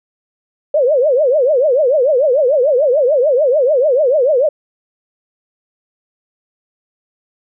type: tone with vibrato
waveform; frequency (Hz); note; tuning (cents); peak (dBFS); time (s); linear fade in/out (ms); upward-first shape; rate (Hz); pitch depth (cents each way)
sine; 550; C#5; -14; -9; 0.74-4.49; 5; triangle; 6.8; 280
effects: none